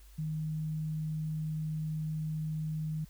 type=tone; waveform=sine; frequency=155.9 Hz; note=D#3; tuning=4 cents sharp; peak=-32 dBFS; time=0.18-3.05 s; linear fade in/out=10 ms; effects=added 50 Hz sine -52 dBFS peak until 3.09 s + white hiss -63 dBFS RMS until 3.09 s